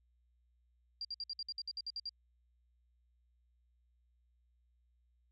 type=tone bursts; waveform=sine; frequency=4758 Hz; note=D8; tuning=22 cents sharp; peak=-38 dBFS; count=12; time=1.01-2.093 s; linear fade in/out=2 ms; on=38 ms; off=57 ms; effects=added 60 Hz sine -70 dBFS peak until 5.31 s